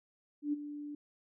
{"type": "tone with ADSR envelope", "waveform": "sine", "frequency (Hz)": 293.2, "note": "D4", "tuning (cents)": -3, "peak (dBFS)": -28, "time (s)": [0.42, 0.95], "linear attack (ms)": 110, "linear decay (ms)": 20, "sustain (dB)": -12, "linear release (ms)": 4, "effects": []}